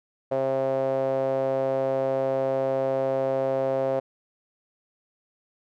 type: tone with band-pass filter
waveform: sawtooth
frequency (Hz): 133.6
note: C3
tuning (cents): +36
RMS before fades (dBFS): -25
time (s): 0.31-4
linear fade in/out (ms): 10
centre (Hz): 580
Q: 6.1
effects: none

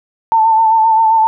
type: tone with vibrato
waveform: sine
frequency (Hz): 890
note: A5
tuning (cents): +20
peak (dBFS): -7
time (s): 0.32-1.27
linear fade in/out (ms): 0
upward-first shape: sine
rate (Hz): 7.6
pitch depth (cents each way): 37
effects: none

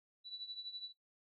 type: tone with tremolo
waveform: sine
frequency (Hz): 3951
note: B7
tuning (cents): 0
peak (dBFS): -40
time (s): 0.24-0.93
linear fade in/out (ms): 50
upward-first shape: triangle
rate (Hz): 12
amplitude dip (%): 80
effects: noise-tail reverb RT60 0.2 s tail -22 dB re dry

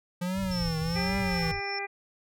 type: tone with vibrato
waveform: square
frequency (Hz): 175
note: F3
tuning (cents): +4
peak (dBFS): -29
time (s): 0.21-1.52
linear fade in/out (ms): 10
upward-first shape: triangle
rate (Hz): 1.3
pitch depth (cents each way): 190
type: low-pass noise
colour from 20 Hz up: white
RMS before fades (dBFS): -37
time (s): 0.34-1.61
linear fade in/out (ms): 50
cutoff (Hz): 130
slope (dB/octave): 96
type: tone with tremolo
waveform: sine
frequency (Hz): 5360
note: E8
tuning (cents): +28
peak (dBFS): -33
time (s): 0.51-1.79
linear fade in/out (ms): 5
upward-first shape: sine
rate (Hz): 2.5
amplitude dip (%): 65
type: harmonic tone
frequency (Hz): 398.9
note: G4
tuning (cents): +30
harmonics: 1 / 2 / 3 / 4 / 5 / 6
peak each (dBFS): -38 / -36 / -45 / -43 / -36 / -37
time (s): 0.95-1.87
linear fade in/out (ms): 20
effects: none

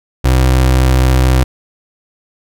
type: tone with vibrato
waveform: 30% pulse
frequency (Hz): 64.2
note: C2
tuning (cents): -32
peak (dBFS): -5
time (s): 0.24-1.44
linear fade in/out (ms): 10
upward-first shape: sine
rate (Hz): 14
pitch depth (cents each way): 10
effects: none

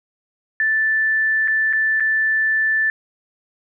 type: tone with dropouts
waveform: sine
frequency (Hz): 1760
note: A6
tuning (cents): 0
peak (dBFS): -15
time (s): 0.6-2.9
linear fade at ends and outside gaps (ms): 1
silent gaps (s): 1.476-1.481 / 1.728-1.733 / 1.999-2.005
effects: none

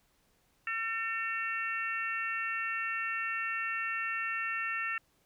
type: harmonic tone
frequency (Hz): 450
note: A4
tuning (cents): +39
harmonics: 3 / 4 / 5 / 6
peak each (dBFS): -38 / -35 / -41 / -37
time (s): 0.67-4.98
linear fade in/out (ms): 2
effects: pink hiss -71 dBFS RMS until 5.25 s

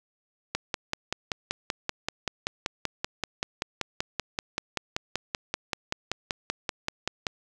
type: click train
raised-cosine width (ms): 0.2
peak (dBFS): -10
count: 36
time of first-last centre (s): 0.55-7.268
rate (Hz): 5.21
effects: none

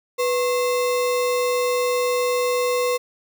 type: tone with sample-and-hold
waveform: sine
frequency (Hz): 493.9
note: B4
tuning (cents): 0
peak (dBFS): -18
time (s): 0.18-2.98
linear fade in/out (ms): 20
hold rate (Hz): 1575
effects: none

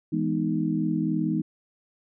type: chord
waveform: sine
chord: E major seventh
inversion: none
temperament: equal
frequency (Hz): 164.81 / 207.7 / 246.9 / 311.1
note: E3 / G#3 / B3 / D#4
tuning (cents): 0 / 0 / 0 / 0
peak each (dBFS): -28 / -29 / -30 / -27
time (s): 0.12-1.42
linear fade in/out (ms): 10
effects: none

